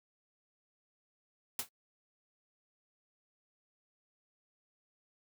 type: noise with exponential decay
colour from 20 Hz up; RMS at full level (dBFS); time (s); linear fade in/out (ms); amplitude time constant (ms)
white; -31; 1.59-1.69; 2; 21
effects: noise-tail reverb RT60 0.1 s tail -26 dB re dry + high-pass 60 Hz 12 dB/octave